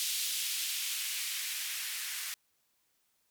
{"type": "noise with band-pass filter sweep", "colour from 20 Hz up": "violet", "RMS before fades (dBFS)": -36, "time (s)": [0, 2.34], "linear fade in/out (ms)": 0, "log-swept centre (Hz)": [3300, 1800], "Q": 1.4, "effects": ["white hiss -75 dBFS RMS until 3.3 s"]}